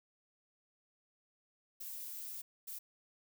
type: noise bursts at uneven times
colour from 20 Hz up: violet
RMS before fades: -45 dBFS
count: 2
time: 1.8-2.42 / 2.67-2.79 s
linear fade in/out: 10 ms
effects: none